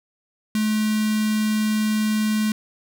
square tone with notch filter, 215 Hz, A3, 40 cents flat, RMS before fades -21 dBFS, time 0.55-2.52 s, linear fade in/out 2 ms, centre 690 Hz, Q 0.56, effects none

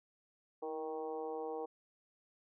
harmonic tone with a mistuned harmonic, 157 Hz, D#3, 16 cents sharp, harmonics 2 / 3 / 4 / 5 / 6 / 7, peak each -48 / -40 / -51 / -45 / -52 / -55 dBFS, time 0.62-1.66 s, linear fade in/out 10 ms, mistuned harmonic 2, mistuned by +45 cents, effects none

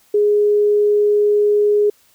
sine tone, 415.3 Hz, G#4, in tune, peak -11 dBFS, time 0.14-1.9 s, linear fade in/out 5 ms, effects white hiss -55 dBFS RMS until 2.14 s

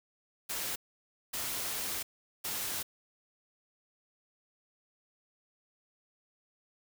white noise bursts at uneven times, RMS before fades -36 dBFS, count 3, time 0.49-0.76 / 1.33-2.03 / 2.44-2.83 s, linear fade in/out 10 ms, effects none

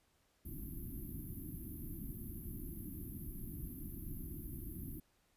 pink band-stop noise, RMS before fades -45 dBFS, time 0.45-5 s, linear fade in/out 5 ms, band 350 to 11000 Hz, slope 96 dB/octave, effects pink hiss -75 dBFS RMS until 5.36 s + resampled to 32000 Hz

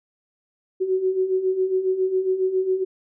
sine beating tone pair, 370 / 377.3 Hz, F#4 / F#4, 0 / +34 cents, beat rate 7.3 Hz, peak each -26 / -20 dBFS, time 0.8-2.85 s, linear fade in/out 20 ms, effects none

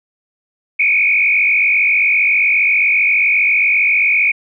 sine tone with frequency modulation, 2349 Hz, D7, in tune, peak -10 dBFS, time 0.79-4.32 s, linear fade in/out 10 ms, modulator 47.5 Hz, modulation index 3, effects none

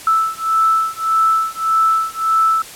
sine beating tone pair, 1316 / 1317.7 Hz, E6 / E6, -3 / -1 cents, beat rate 1.7 Hz, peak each -16 dBFS, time 0.07-2.62 s, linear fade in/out 2 ms, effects white hiss -35 dBFS RMS until 2.75 s + low-pass 12000 Hz 12 dB/octave

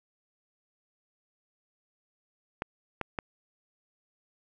clicks, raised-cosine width 0.5 ms, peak -16 dBFS, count 3, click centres 2.621 / 3.013 / 3.188 s, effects none

